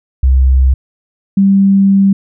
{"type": "tone pair in turn", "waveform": "sine", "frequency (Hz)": [65.41, 196.01], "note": ["C2", "G3"], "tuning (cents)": [0, 0], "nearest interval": "octave + perfect fifth", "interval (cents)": 1900, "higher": "second", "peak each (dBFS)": -5, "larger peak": "neither", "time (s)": [[0.23, 0.74], [1.37, 2.13]], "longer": "second", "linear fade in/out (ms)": 5, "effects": []}